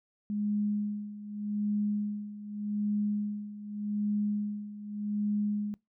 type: tone with tremolo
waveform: sine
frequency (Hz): 207.7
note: G#3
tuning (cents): 0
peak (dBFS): -26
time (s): 0.3-5.74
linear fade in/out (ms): 0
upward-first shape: sine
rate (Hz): 0.84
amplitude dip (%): 80
effects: noise-tail reverb RT60 0.2 s tail -24 dB re dry